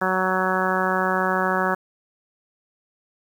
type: harmonic tone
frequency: 186.5 Hz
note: F#3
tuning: 14 cents sharp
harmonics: 1 / 2 / 3 / 4 / 5 / 6 / 7 / 8 / 9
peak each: -28 / -28 / -28 / -28 / -28 / -28 / -28 / -28 / -28 dBFS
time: 0.01-1.75 s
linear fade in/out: 10 ms
effects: 8-bit